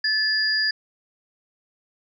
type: tone pair together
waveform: sine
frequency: 1738 / 4852 Hz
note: A6 / D#8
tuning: -22 / -44 cents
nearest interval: octave + tritone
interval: 1778 cents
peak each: -22 dBFS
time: 0.04-0.71 s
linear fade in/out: 5 ms
effects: none